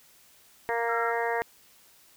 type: harmonic tone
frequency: 232.9 Hz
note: A#3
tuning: 1 cent flat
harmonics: 2 / 3 / 4 / 5 / 6 / 7 / 8 / 9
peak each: -30 / -32 / -32 / -41 / -43 / -36 / -34 / -41 dBFS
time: 0.69-1.42 s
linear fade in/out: 0 ms
type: tone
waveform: sine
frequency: 1361 Hz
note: F6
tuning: 45 cents flat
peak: -30 dBFS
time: 0.88-1.12 s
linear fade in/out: 20 ms
effects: white hiss -58 dBFS RMS until 2.16 s